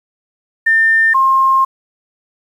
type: tone pair in turn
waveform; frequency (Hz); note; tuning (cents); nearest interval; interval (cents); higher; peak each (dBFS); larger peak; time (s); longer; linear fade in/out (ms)
sine; 1800 / 1065; A6 / C6; +39 / +30; major sixth; 909; first; -8; neither; 0.66-1.14 / 1.14-1.65; second; 10
effects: 7-bit